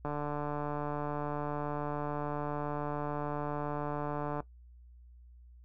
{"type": "click train", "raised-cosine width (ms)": 1, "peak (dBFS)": -22, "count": 641, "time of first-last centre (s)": [0.05, 4.404], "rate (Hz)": 147, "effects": ["noise-tail reverb RT60 0.1 s tail -17 dB re dry", "added 60 Hz sine -52 dBFS peak until 5.64 s"]}